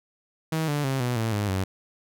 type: tone with pitch steps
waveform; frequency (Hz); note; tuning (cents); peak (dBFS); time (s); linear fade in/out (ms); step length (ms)
sawtooth; 159.6 / 146.35 / 134.21 / 123.07 / 112.85 / 103.49 / 94.9; D#3 / D3 / C3 / B2 / A2 / G#2 / F#2; +44 / -6 / +44 / -6 / +44 / -6 / +44; -20; 0.52-1.64; 5; 160
effects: none